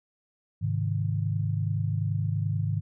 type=chord; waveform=sine; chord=Ab major; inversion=none; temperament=equal with one note detuned; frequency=103.83 / 132.95 / 155.56 Hz; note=Ab2 / C3 / Eb3; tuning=0 / +28 / 0 cents; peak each=-27 / -32 / -30 dBFS; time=0.61-2.81 s; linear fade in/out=20 ms; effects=none